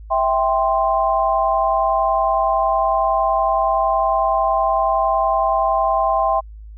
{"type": "chord", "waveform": "sine", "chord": "C major", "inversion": "first", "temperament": "just", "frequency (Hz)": [654.1, 784.9, 1046.5], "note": ["E5", "G5", "C6"], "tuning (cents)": [-14, 2, 0], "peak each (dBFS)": -19, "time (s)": [0.1, 6.41], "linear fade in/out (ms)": 20, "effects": ["added 53 Hz sine -34 dBFS peak until 6.77 s"]}